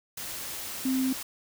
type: tone in noise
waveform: sine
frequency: 261.1 Hz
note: C4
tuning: 3 cents flat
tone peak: -24 dBFS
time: 0.85-1.13 s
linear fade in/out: 5 ms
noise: white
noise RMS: -37 dBFS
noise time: 0.17-1.23 s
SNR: +10 dB
effects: none